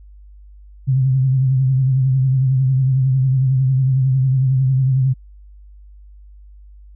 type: tone with vibrato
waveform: sine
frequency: 131.6 Hz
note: C3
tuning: 10 cents sharp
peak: -12 dBFS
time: 0.87-5.14 s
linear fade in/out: 20 ms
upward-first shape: triangle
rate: 11 Hz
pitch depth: 65 cents each way
effects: added 50 Hz sine -39 dBFS peak until 6.95 s